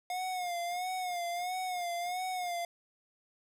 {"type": "tone with vibrato", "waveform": "square", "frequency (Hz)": 717, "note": "F5", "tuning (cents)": 45, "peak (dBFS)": -34, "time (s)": [0.1, 2.65], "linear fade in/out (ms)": 2, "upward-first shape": "sine", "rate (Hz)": 1.5, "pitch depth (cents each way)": 68, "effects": ["resampled to 32000 Hz", "10-bit"]}